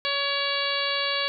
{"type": "harmonic tone with a mistuned harmonic", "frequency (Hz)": 561, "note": "C#5", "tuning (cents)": 21, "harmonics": [1, 2, 3, 4, 5, 6, 7, 8], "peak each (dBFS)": [-32, -32, -32, -32, -32, -32, -32, -32], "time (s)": [0.05, 1.28], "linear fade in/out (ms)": 0, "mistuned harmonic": 4, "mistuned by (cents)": 31, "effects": []}